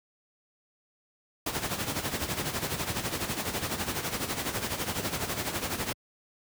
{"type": "noise with tremolo", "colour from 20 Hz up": "pink", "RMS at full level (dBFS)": -29, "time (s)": [1.46, 5.93], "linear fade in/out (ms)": 5, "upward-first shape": "sine", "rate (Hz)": 12, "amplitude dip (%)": 65, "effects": ["high-pass 80 Hz 12 dB/octave"]}